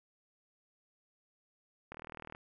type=click train; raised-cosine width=0.5 ms; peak=-30 dBFS; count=18; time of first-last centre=1.92-2.349 s; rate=39.6 Hz; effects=none

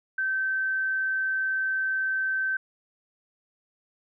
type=tone; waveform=sine; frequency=1546 Hz; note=G6; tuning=24 cents flat; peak=-24 dBFS; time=0.18-2.57 s; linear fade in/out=5 ms; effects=none

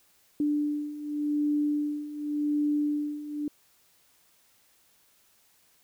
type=beating tone pair; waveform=sine; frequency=294.6 / 295.48 Hz; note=D4 / D4; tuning=+6 / +11 cents; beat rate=0.88 Hz; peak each=-31 / -27 dBFS; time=0.4-3.48 s; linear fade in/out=2 ms; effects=white hiss -64 dBFS RMS until 5.83 s

